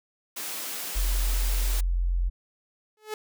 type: high-pass noise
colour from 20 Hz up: white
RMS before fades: -34 dBFS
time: 0.36-1.81 s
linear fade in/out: 10 ms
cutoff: 200 Hz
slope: 24 dB/octave
type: tone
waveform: sine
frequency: 43.79 Hz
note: F1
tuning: 5 cents sharp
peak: -22 dBFS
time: 0.95-2.3 s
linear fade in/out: 20 ms
type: tone with exponential growth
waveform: sawtooth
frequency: 429.1 Hz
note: A4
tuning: 43 cents flat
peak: -24 dBFS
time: 2.97-3.14 s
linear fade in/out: 2 ms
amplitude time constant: 35 ms
effects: none